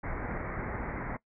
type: low-pass noise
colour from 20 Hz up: pink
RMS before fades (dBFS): -36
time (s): 0.03-1.17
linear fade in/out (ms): 10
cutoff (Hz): 2200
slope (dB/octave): 96
effects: noise-tail reverb RT60 0.1 s tail -19 dB re dry